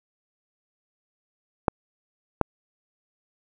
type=clicks; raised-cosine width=1 ms; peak=-4 dBFS; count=2; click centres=1.682 / 2.413 s; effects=none